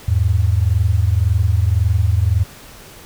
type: tone pair together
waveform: sine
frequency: 82.41 / 104.25 Hz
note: E2 / G#2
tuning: 0 / +7 cents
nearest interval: major third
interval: 407 cents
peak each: -15 dBFS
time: 0.08-2.44 s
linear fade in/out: 5 ms
effects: pink hiss -40 dBFS RMS until 3.05 s